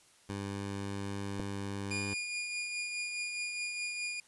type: tone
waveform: 15% pulse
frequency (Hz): 99.6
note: G2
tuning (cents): +28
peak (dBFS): -30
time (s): 0.29-2.14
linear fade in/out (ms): 5
type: click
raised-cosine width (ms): 2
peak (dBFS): -23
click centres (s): 1.399
type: tone with tremolo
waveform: sawtooth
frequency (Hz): 2431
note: D#7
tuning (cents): -41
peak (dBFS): -30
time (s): 1.91-4.2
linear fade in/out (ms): 2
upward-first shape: triangle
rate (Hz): 4.8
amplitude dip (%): 40
effects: white hiss -63 dBFS RMS until 4.27 s + resampled to 24000 Hz